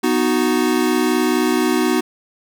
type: chord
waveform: square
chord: B major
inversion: none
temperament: equal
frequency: 246.9 / 311.1 / 370 Hz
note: B3 / D#4 / F#4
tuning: 0 / 0 / 0 cents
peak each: -20 dBFS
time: 0.03-2.01 s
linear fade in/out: 10 ms
effects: none